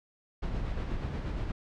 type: noise with tremolo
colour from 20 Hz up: brown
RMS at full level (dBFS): -32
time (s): 0.42-1.52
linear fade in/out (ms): 10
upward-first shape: sine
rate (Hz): 8.4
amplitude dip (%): 35
effects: low-pass 4000 Hz 12 dB/octave